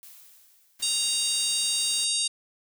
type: noise with exponential decay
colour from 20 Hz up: blue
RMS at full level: -46 dBFS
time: 0.03-1.6 s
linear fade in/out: 0 ms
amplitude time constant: 340 ms
type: noise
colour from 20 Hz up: white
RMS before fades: -44 dBFS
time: 0.79-2.05 s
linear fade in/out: 10 ms
type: harmonic tone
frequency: 932.3 Hz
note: A#5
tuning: in tune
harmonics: 3 / 4 / 5 / 6 / 7 / 8 / 9 / 10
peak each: -35 / -29 / -30 / -38 / -34 / -37 / -31 / -31 dBFS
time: 0.82-2.28 s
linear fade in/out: 10 ms
effects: none